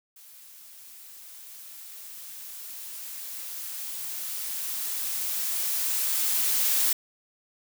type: noise with level ramp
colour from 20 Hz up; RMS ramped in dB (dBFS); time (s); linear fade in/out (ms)
blue; -50 to -23; 0.16-6.93; 5
effects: none